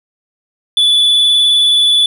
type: tone with vibrato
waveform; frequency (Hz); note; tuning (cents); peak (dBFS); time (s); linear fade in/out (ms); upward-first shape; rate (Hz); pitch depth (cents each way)
triangle; 3457; A7; -31; -6; 0.77-2.06; 2; sine; 19; 13
effects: none